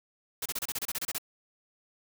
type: noise bursts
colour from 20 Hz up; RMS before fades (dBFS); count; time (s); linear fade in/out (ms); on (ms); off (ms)
white; -33; 12; 0.42-1.183; 5; 37; 29
effects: none